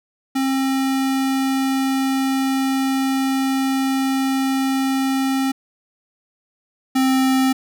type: tone pair in turn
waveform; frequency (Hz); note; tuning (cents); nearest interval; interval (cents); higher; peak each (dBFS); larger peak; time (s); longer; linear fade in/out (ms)
square; 267.3 / 263; C4 / C4; +37 / +9; unison; 28; first; -18 / -15; second; 0.35-5.52 / 6.95-7.53; first; 10
effects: none